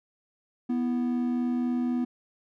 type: tone pair together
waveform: triangle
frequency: 245.8 / 329.6 Hz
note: B3 / E4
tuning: -8 / 0 cents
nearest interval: perfect fourth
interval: 508 cents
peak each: -23 / -33 dBFS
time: 0.69-2.05 s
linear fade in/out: 10 ms
effects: none